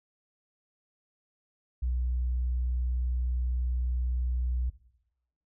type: tone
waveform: sine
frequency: 61.74 Hz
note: B1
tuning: in tune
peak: -25 dBFS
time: 1.82-4.7 s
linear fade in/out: 10 ms
effects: noise-tail reverb RT60 0.8 s tail -17 dB re dry + tanh soft clip ceiling -23 dBFS